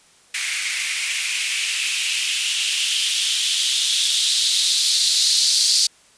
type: noise with band-pass filter sweep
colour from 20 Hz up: violet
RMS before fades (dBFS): -20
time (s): 0.34-5.87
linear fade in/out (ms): 5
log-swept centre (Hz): 2100 to 4500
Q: 3.8
effects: white hiss -53 dBFS RMS until 6.17 s + resampled to 22050 Hz